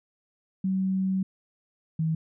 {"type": "tone pair in turn", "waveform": "sine", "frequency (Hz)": [189.8, 160.16], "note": ["F#3", "E3"], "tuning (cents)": [44, -50], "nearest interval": "minor third", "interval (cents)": 294, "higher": "first", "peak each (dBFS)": -23, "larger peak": "neither", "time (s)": [[0.64, 1.23], [1.99, 2.15]], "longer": "first", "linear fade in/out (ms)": 5, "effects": []}